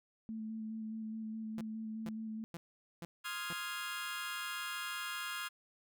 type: tone with vibrato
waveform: sine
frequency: 220 Hz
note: A3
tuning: in tune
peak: -39 dBFS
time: 0.29-2.44 s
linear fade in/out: 0 ms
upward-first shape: square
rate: 4.8 Hz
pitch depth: 14 cents each way
type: tone bursts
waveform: sawtooth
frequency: 169.6 Hz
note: E3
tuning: 50 cents sharp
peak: -39 dBFS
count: 5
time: 1.58-3.53 s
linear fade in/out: 0 ms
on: 30 ms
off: 450 ms
type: chord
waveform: 25% pulse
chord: F minor seventh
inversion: second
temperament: equal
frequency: 1046.5 / 1244.5 / 1396.9 / 1661.2 Hz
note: C6 / Eb6 / F6 / Ab6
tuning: 0 / 0 / 0 / 0 cents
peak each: -43 / -43 / -39 / -40 dBFS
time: 3.24-5.49 s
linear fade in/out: 20 ms
effects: none